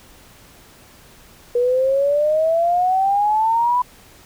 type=exponential sweep; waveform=sine; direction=up; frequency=479.5 to 1000 Hz; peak=-14 dBFS; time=1.55-3.82 s; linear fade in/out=5 ms; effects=pink hiss -47 dBFS RMS until 4.25 s